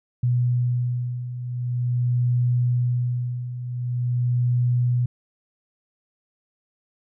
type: beating tone pair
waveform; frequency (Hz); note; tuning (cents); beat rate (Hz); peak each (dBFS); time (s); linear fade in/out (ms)
sine; 122.4 / 122.85; B2 / B2; -15 / -9; 0.45; -26 / -21; 0.23-5.06; 5
effects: none